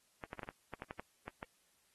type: clicks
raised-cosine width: 0.5 ms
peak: -28 dBFS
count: 11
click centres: 0.238 / 0.331 / 0.393 / 0.432 / 0.489 / 0.737 / 0.821 / 0.909 / 0.996 / 1.28 / 1.429 s
effects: white hiss -73 dBFS RMS until 1.94 s + AAC 32 kbps